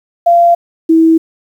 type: tone pair in turn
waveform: sine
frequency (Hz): 688 / 324.7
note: F5 / E4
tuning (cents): -26 / -26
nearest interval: octave + minor second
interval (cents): 1300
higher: first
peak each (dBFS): -4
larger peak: neither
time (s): 0.26-0.55 / 0.89-1.18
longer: neither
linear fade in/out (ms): 10
effects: 7-bit